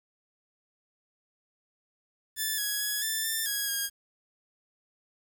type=tone with pitch steps; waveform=5% pulse; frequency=1753 / 1666 / 1679 / 1767 / 1785 / 1654 / 1629 Hz; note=A6 / G#6 / G#6 / A6 / A6 / G#6 / G#6; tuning=-7 / +5 / +18 / +7 / +24 / -8 / -34 cents; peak=-18 dBFS; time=2.36-3.9 s; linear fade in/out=50 ms; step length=220 ms; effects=9-bit